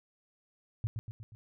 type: tone with echo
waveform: sine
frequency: 110 Hz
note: A2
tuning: in tune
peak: -28 dBFS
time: 0.84-0.87 s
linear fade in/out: 0 ms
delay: 120 ms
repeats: 4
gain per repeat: -5 dB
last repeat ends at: 1.35 s
effects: none